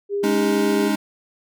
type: tone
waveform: sine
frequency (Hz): 403.8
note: G#4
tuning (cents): -49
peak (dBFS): -20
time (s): 0.09-0.91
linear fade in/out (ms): 50
type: chord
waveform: square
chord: Ab suspended fourth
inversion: none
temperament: equal with one note detuned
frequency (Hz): 207.7 / 281.5 / 311.1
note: Ab3 / Db4 / Eb4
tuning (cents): 0 / +27 / 0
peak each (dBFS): -23 / -25 / -24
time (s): 0.23-0.96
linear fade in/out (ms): 10
effects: none